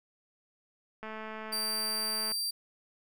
click train, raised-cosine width 0.5 ms, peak -27 dBFS, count 282, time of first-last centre 1.03-2.319 s, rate 218 Hz
sawtooth tone, 4699 Hz, D8, in tune, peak -28 dBFS, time 1.52-2.51 s, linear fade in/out 10 ms
effects none

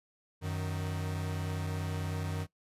45% pulse tone pair together, 92.5 / 155.69 Hz, F#2 / D#3, 0 / +1 cents, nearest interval major sixth, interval 901 cents, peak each -35 / -37 dBFS, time 0.41-2.47 s, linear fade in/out 50 ms, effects noise-tail reverb RT60 0.1 s tail -17 dB re dry + resampled to 32000 Hz

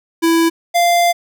square tone pair in turn, 331 / 694.1 Hz, E4 / F5, +7 / -11 cents, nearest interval octave + minor second, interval 1282 cents, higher second, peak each -11 / -11 dBFS, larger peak neither, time 0.22-0.5 / 0.74-1.13 s, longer second, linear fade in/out 20 ms, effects none

